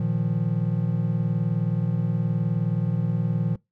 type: chord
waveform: triangle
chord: Bb suspended fourth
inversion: none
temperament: equal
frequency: 116.54 / 155.56 / 174.61 Hz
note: Bb2 / Eb3 / F3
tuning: 0 / 0 / 0 cents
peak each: -24 dBFS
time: 0-3.56 s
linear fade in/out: 5 ms
effects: noise-tail reverb RT60 0.2 s tail -23 dB re dry